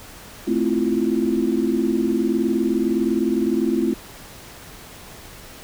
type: chord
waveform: sine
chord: F major seventh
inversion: first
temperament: equal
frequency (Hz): 220 / 261.6 / 329.6 / 349.2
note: A3 / C4 / E4 / F4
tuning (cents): 0 / 0 / 0 / 0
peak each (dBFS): -23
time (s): 0.47-3.94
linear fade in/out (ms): 10
effects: pink hiss -41 dBFS RMS until 5.63 s